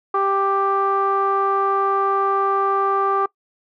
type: tone with low-pass filter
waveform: sawtooth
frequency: 393 Hz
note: G4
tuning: 4 cents sharp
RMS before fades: -19 dBFS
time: 0.14-3.26 s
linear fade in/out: 5 ms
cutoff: 1100 Hz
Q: 9
effects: noise-tail reverb RT60 0.1 s tail -22 dB re dry